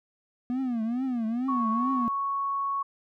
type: tone with vibrato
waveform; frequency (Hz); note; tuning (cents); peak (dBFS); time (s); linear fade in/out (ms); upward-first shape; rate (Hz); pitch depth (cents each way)
triangle; 241.6; B3; -38; -24; 0.5-2.08; 0; triangle; 2.3; 190
type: tone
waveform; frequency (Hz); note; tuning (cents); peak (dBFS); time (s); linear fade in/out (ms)
sine; 1108.7; C#6; 0; -26; 1.48-2.83; 10
effects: none